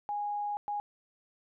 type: tone bursts at uneven times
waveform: sine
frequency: 825 Hz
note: G#5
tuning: 12 cents flat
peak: -31 dBFS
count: 2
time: 0.09-0.57 / 0.68-0.8 s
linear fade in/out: 0 ms
effects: none